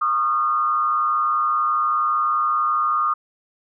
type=tone with frequency modulation; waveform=sine; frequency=1223 Hz; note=D#6; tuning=30 cents flat; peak=-17 dBFS; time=0.01-3.14 s; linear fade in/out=10 ms; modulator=121 Hz; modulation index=0.69; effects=none